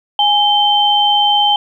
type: tone pair together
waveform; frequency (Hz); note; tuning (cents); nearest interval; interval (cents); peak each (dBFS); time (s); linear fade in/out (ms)
sine; 830 / 3108; G#5 / G7; -1 / -16; octave + major seventh; 2285; -12; 0.19-1.56; 2
effects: 8-bit